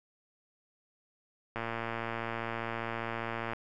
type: click train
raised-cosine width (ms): 0.5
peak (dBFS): -20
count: 228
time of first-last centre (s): 1.56-3.534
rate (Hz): 115
effects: none